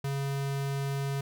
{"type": "tone", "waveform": "square", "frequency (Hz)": 138.59, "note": "C#3", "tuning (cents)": 0, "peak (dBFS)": -30, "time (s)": [0.04, 1.21], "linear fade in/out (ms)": 5, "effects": []}